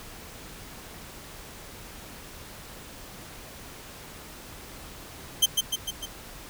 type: tone with echo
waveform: sawtooth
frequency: 3136 Hz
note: G7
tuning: in tune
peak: -13 dBFS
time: 5.42-5.46 s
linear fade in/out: 10 ms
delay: 150 ms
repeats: 4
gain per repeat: -4 dB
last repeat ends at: 6.06 s
effects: pink hiss -44 dBFS RMS until 6.49 s